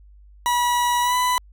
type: tone with pitch glide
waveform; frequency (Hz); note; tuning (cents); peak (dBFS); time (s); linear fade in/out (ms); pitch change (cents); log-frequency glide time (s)
40% pulse; 970 to 995.5; B5 to B5; -31 to +14; -17; 0.46-1.38; 0; +45; 1.01-1.16
effects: added 50 Hz sine -45 dBFS peak until 1.52 s